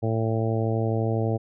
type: harmonic tone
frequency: 112.1 Hz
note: A2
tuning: 33 cents sharp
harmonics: 1 / 2 / 3 / 4 / 5 / 6 / 7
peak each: -24 / -31 / -31 / -30 / -33 / -34 / -37 dBFS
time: 0.02-1.38 s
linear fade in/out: 20 ms
effects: none